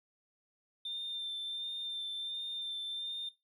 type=tone with vibrato; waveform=triangle; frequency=3586 Hz; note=A7; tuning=32 cents sharp; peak=-34 dBFS; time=0.85-3.29 s; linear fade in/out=5 ms; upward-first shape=sine; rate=1.4 Hz; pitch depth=19 cents each way; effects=noise-tail reverb RT60 0.2 s tail -17 dB re dry + tanh soft clip ceiling -34 dBFS